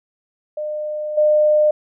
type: tone with level steps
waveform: sine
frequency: 605 Hz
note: D#5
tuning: 49 cents flat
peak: -22 / -11 dBFS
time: 0.57-1.71 s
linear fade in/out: 5 ms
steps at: 1.17 s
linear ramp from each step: 10 ms
effects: none